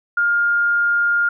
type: tone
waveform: sine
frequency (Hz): 1411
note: F6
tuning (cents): +17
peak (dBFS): -14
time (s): 0.17-1.29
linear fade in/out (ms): 5
effects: none